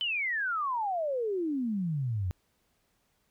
sine exponential sweep, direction down, 3080 to 85.7 Hz, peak -28 dBFS, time 0.01-2.31 s, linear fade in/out 0 ms, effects pink hiss -73 dBFS RMS until 3.3 s

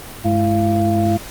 sine tone cluster, 100.1 / 213.1 / 333.5 / 689 Hz, G2 / G#3 / E4 / F5, +37 / +45 / +20 / -24 cents, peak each -19 dBFS, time 0.24-1.18 s, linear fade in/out 20 ms, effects pink hiss -34 dBFS RMS until 1.3 s + Opus 32 kbps

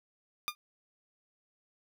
15% pulse tone with exponential decay, 1208 Hz, D6, 48 cents sharp, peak -21 dBFS, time 0.48-0.55 s, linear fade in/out 0 ms, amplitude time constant 15 ms, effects none

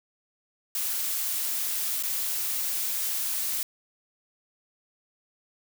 blue noise with dropouts, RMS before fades -29 dBFS, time 0.75-3.63 s, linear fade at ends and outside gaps 2 ms, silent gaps 2.027-2.034 s, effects none

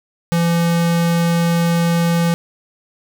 square tone, 169.4 Hz, E3, 48 cents sharp, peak -14 dBFS, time 0.32-2.34 s, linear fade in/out 0 ms, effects none

